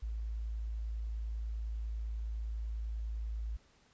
sine tone, 55 Hz, A1, in tune, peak -35 dBFS, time 0.02-3.57 s, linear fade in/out 10 ms, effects pink hiss -67 dBFS RMS until 3.93 s + resampled to 16000 Hz

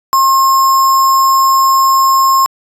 sine tone with sample-and-hold, 1071 Hz, C6, 40 cents sharp, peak -6 dBFS, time 0.13-2.46 s, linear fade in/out 0 ms, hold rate 6300 Hz, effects resampled to 32000 Hz

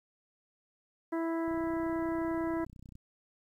harmonic tone, 329.6 Hz, E4, in tune, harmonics 1 / 2 / 3 / 4 / 5 / 6, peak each -31 / -39 / -41 / -47 / -48 / -50 dBFS, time 1.12-2.65 s, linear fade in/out 10 ms
click train, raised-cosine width 5 ms, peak -38 dBFS, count 47, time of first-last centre 1.48-2.954 s, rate 31.2 Hz
effects 11-bit

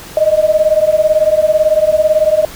sine beating tone pair, 611 / 629 Hz, D#5 / D#5, -32 / +19 cents, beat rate 18 Hz, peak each -11 dBFS, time 0.17-2.45 s, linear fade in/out 2 ms, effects pink hiss -32 dBFS RMS until 2.55 s

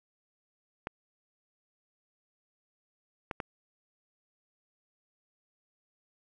clicks, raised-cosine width 0.5 ms, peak -19 dBFS, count 3, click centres 0.871 / 3.312 / 3.402 s, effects none

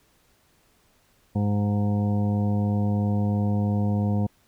harmonic tone with a mistuned harmonic, 103 Hz, G#2, 14 cents flat, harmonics 1 / 2 / 3 / 4 / 5 / 7 / 8 / 9, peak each -23 / -24 / -37 / -40 / -36 / -38 / -48 / -43 dBFS, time 1.35-4.27 s, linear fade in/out 10 ms, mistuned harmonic 8, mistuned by -31 cents, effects pink hiss -63 dBFS RMS until 4.47 s

